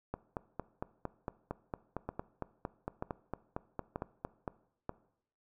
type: two click trains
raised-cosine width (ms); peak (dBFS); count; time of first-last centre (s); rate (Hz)
1; -22 / -22; 4 / 20; 2.09-4.894 / 0.14-4.478; 1.07 / 4.38
effects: noise-tail reverb RT60 0.7 s tail -19 dB re dry